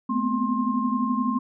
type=tone cluster; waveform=sine; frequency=216.6 / 244.1 / 255.8 / 1061 Hz; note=A3 / B3 / C4 / C6; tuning=-27 / -20 / -39 / +24 cents; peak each=-27 dBFS; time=0.09-1.39 s; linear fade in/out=10 ms; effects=none